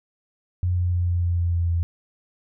sine tone with pitch steps, 89.5 / 88.83 / 88.17 / 87.51 / 86.85 / 86.2 / 85.56 / 84.92 Hz, F2 / F2 / F2 / F2 / F2 / F2 / F2 / F2, +43 / +30 / +17 / +4 / -9 / -22 / -35 / -48 cents, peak -19 dBFS, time 0.63-1.83 s, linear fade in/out 0 ms, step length 150 ms, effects none

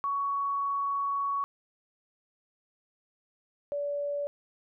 sine tone pair in turn, 1119 / 575.6 Hz, C#6 / D5, +16 / -35 cents, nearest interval octave, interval 1151 cents, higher first, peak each -27 / -29 dBFS, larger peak first, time 0.04-1.44 / 3.72-4.27 s, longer first, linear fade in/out 0 ms, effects none

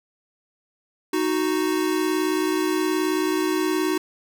square tone pair together, 310.9 / 369.7 Hz, D#4 / F#4, -1 / -1 cents, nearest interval minor third, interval 300 cents, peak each -24 dBFS, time 1.13-3.98 s, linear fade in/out 5 ms, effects none

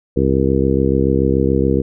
harmonic tone, 67 Hz, C2, 42 cents sharp, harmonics 1 / 2 / 3 / 4 / 5 / 6 / 7, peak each -20 / -20 / -20 / -20 / -20 / -20 / -20 dBFS, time 0.16-1.82 s, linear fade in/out 10 ms, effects none

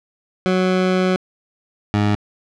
20% pulse tone pair in turn, 185 / 103.83 Hz, F#3 / G#2, 0 / 0 cents, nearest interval minor seventh, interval 1000 cents, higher first, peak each -10 dBFS, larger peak neither, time 0.46-1.16 / 1.94-2.15 s, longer first, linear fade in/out 0 ms, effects low-pass 4000 Hz 12 dB/octave

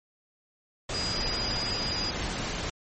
sine tone in noise, 4900 Hz, D#8, 27 cents flat, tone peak -30 dBFS, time 0.94-2.11 s, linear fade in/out 5 ms, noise pink, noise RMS -32 dBFS, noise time 0.89-2.7 s, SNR -1 dB, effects MP3 32 kbps

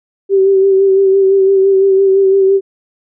sine tone with vibrato, 387.7 Hz, G4, 19 cents flat, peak -6 dBFS, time 0.29-2.61 s, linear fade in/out 50 ms, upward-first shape sine, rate 5.9 Hz, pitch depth 29 cents each way, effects none

